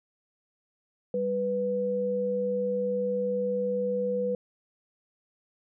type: tone pair together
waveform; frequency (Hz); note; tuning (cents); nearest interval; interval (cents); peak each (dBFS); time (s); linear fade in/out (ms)
sine; 196.23 / 493.9; G3 / B4; +2 / 0; octave + major third; 1598; -33 / -26; 1.14-4.35; 2
effects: none